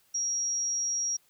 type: tone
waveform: sine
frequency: 5660 Hz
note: F8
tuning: 22 cents sharp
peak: -27 dBFS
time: 0.14-1.17 s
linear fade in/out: 10 ms
effects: white hiss -66 dBFS RMS until 1.29 s